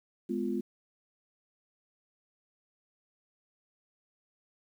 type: chord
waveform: sine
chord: F diminished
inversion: first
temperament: just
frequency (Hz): 209.5 / 251.4 / 349.2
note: Ab3 / Cb4 / F4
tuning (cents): +15 / +31 / 0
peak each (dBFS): -34 / -34 / -34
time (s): 0.29-0.61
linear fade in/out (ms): 10
effects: 10-bit